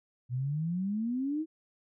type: exponential sweep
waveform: sine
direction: up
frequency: 119.9 to 325.6 Hz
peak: -29 dBFS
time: 0.29-1.46 s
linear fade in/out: 50 ms
effects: none